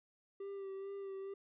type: tone with vibrato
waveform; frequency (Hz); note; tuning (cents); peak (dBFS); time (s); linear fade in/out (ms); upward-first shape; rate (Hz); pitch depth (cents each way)
triangle; 392; G4; 0; -40; 0.4-1.34; 5; sine; 2.3; 25
effects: resampled to 8000 Hz